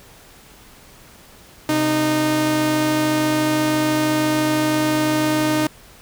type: tone pair together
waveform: sawtooth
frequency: 129.86 / 307.7 Hz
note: C3 / D#4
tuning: -13 / -19 cents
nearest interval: octave + minor third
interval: 1494 cents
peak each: -22 / -13 dBFS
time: 1.69-5.67 s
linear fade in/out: 2 ms
effects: pink hiss -46 dBFS RMS until 6.01 s